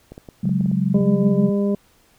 clicks, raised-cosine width 2 ms, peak -23 dBFS, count 10, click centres 0.12 / 0.179 / 0.288 / 0.455 / 0.493 / 0.609 / 0.659 / 0.715 / 0.957 / 1.008 s
sine chord, C# suspended fourth, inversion none, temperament equal, 138.59 / 185 / 207.7 Hz, C#3 / F#3 / G#3, 0 / 0 / 0 cents, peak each -23 / -19 / -23 dBFS, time 0.43-1.5 s, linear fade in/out 10 ms
harmonic tone, 201.4 Hz, G3, 47 cents sharp, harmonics 1 / 2 / 3 / 5, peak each -18 / -23 / -28 / -42 dBFS, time 0.94-1.75 s, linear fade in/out 5 ms
effects pink hiss -57 dBFS RMS until 2.18 s

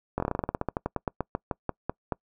slowing click train, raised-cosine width 1 ms, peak -13 dBFS, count 23, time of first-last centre 0.18-2.123 s, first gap 21 ms, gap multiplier 1.12, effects noise-tail reverb RT60 0.1 s tail -26 dB re dry

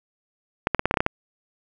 clicks, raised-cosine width 0.5 ms, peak -4 dBFS, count 9, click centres 0.671 / 0.747 / 0.794 / 0.856 / 0.911 / 0.941 / 0.972 / 1.005 / 1.064 s, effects none

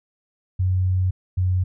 sine tone pair in turn, 92.5 / 91.81 Hz, F#2 / F#2, 0 / -13 cents, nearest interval unison, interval 13 cents, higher first, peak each -17 dBFS, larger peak neither, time 0.59-1.11 / 1.37-1.64 s, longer first, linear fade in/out 10 ms, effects none

